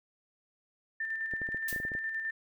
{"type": "tone with tremolo", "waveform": "sine", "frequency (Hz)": 1788, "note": "A6", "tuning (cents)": 27, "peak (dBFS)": -31, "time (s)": [1, 2.31], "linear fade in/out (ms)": 5, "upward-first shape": "square", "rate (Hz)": 9.6, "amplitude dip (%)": 35}
{"type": "clicks", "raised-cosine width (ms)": 2, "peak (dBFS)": -29, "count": 10, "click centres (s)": [1.337, 1.417, 1.489, 1.546, 1.728, 1.762, 1.801, 1.851, 1.918, 1.951]}
{"type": "noise with exponential decay", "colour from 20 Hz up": "blue", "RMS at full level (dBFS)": -33, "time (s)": [1.68, 1.89], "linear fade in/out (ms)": 5, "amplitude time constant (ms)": 44}
{"effects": []}